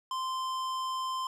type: tone with hard clipping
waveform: sine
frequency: 1040 Hz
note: C6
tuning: 11 cents flat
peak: -33 dBFS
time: 0.11-1.27 s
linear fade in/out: 2 ms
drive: 14 dB
effects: none